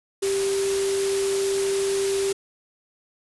sine tone in noise, 392 Hz, G4, in tune, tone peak -21 dBFS, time 0.22-2.33 s, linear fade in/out 10 ms, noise white, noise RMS -30 dBFS, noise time 0.22-2.33 s, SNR +6 dB, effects resampled to 24000 Hz

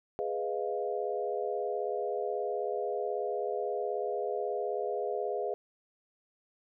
sine chord, F half-diminished seventh, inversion first, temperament equal, 415.3 / 493.9 / 622.3 / 698.5 Hz, Ab4 / Cb5 / Eb5 / F5, 0 / 0 / 0 / 0 cents, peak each -34 / -36 / -38 / -37 dBFS, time 0.19-5.54 s, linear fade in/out 0 ms, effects none

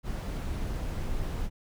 brown noise, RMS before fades -32 dBFS, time 0.03-1.5 s, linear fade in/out 50 ms, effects none

